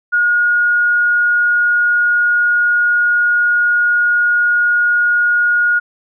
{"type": "tone", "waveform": "sine", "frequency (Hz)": 1438, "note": "F#6", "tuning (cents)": -50, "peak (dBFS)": -10, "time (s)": [0.12, 5.8], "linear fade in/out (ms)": 20, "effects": []}